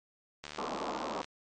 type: click train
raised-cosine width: 0.2 ms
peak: -24 dBFS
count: 61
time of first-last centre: 0.44-1.244 s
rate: 74.6 Hz
type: band-pass noise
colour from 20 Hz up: white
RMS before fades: -37 dBFS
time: 0.58-1.22 s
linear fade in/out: 5 ms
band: 190 to 1200 Hz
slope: 48 dB/octave
effects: MP3 48 kbps